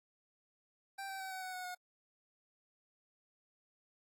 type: tone with pitch steps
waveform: 25% pulse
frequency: 784 / 773.7 / 763.4 / 753.4 / 743.4 / 733.6 / 723.9 Hz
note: G5 / G5 / G5 / F#5 / F#5 / F#5 / F#5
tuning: 0 / -23 / -46 / +31 / +8 / -15 / -38 cents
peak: -38 dBFS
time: 0.98-1.75 s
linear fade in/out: 10 ms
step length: 110 ms
effects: AAC 64 kbps